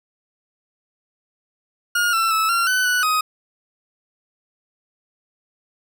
40% pulse tone with pitch steps, 1427 / 1341 / 1306 / 1374 / 1505 / 1481 / 1255 Hz, F6 / E6 / E6 / F6 / F#6 / F#6 / D#6, +37 / +29 / -17 / -29 / +29 / +1 / +15 cents, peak -16 dBFS, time 1.95-3.21 s, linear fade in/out 5 ms, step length 180 ms, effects none

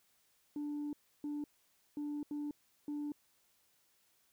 sine tone bursts at uneven times, 293.7 Hz, D4, in tune, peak -35 dBFS, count 5, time 0.56-0.93 / 1.24-1.44 / 1.97-2.23 / 2.31-2.51 / 2.88-3.12 s, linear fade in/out 2 ms, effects tanh soft clip ceiling -35 dBFS + white hiss -73 dBFS RMS until 4.32 s

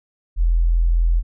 sine tone, 42.11 Hz, E1, 38 cents sharp, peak -13 dBFS, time 0.36-1.23 s, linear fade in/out 50 ms, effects none

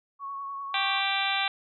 sine tone with vibrato, 1108.7 Hz, C#6, in tune, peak -33 dBFS, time 0.19-1.03 s, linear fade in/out 50 ms, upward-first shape triangle, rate 10 Hz, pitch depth 22 cents each way
harmonic tone, 392 Hz, G4, in tune, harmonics 2 / 3 / 4 / 5 / 6 / 7 / 8 / 9 / 10, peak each -31 / -35 / -34 / -37 / -31 / -35 / -37 / -32 / -35 dBFS, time 0.74-1.48 s, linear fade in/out 2 ms
effects none

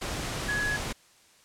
sine tone in noise, 1682 Hz, G#6, 22 cents sharp, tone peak -27 dBFS, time 0.48-0.77 s, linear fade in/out 10 ms, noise pink, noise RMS -33 dBFS, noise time 0.01-0.93 s, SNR +3 dB, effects white hiss -59 dBFS RMS until 1.44 s + low-pass 9000 Hz 12 dB/octave

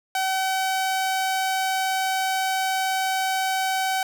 sawtooth tone, 761 Hz, F#5, 48 cents sharp, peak -18 dBFS, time 0.15-4.03 s, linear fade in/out 2 ms, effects none

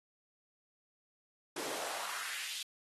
pink noise with high-pass filter sweep, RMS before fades -41 dBFS, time 1.56-2.63 s, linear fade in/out 5 ms, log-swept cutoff 320 to 3500 Hz, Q 1.8, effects AAC 32 kbps

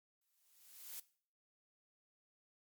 blue noise with exponential growth, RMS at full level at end -45 dBFS, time 0.21-1 s, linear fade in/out 5 ms, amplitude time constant 170 ms, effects noise-tail reverb RT60 0.5 s tail -19 dB re dry + MP3 96 kbps

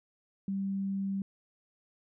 sine tone, 195.4 Hz, G3, 5 cents flat, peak -30 dBFS, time 0.48-1.22 s, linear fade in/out 2 ms, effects none

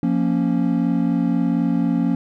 triangle chord, Bb minor, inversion second, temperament equal, 174.61 / 233.1 / 277.2 Hz, F3 / Bb3 / Db4, 0 / 0 / 0 cents, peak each -19 dBFS, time 0.03-2.15 s, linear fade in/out 2 ms, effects none

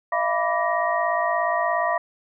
sine tone cluster, 627 / 684 / 986 / 1163 / 1876 Hz, D#5 / F5 / B5 / D6 / A#6, +13 / -36 / -3 / -17 / +11 cents, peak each -28 / -24 / -26 / -27 / -28 dBFS, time 0.12-1.98 s, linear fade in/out 5 ms, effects none

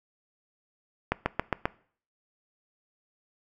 accelerating click train, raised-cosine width 0.5 ms, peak -9 dBFS, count 5, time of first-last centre 1.12-1.655 s, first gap 140 ms, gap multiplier 0.97, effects noise-tail reverb RT60 0.5 s tail -21 dB re dry

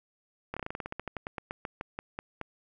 slowing click train, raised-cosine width 0.5 ms, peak -20 dBFS, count 21, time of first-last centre 0.54-2.413 s, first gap 26 ms, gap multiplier 1.12, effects none

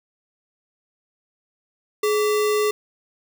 sine tone with sample-and-hold, 422.1 Hz, G#4, 28 cents sharp, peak -17 dBFS, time 2.03-2.71 s, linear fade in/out 5 ms, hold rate 1575 Hz, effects none

